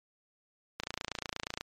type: click train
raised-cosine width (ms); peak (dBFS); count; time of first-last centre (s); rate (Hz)
0.2; -17; 24; 0.8-1.61; 28.4
effects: MP3 64 kbps